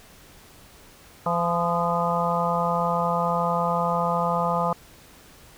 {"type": "harmonic tone with a mistuned harmonic", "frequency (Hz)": 170.9, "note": "F3", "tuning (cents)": -37, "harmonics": [1, 3, 4, 5, 6, 7], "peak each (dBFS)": [-28, -28, -28, -28, -28, -28], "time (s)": [1.26, 4.73], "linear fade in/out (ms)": 2, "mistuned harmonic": 7, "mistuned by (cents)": 48, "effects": ["pink hiss -50 dBFS RMS until 5.57 s"]}